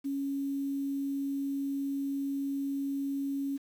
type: tone with quantisation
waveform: sine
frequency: 277.2 Hz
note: C#4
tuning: in tune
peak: -30 dBFS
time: 0.04-3.58 s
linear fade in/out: 20 ms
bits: 9
effects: none